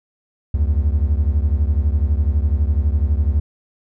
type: beating tone pair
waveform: triangle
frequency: 70 / 82 Hz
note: C#2 / E2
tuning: +18 / -9 cents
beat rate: 12 Hz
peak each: -14 / -17 dBFS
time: 0.54-3.4 s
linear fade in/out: 5 ms
effects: none